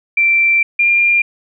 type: tone pair in turn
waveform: sine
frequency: 2349 / 2397 Hz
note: D7 / D7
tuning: 0 / +35 cents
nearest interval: unison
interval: 35 cents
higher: second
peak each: -9 dBFS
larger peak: neither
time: 0.17-0.63 / 0.79-1.22 s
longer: first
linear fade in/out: 5 ms
effects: none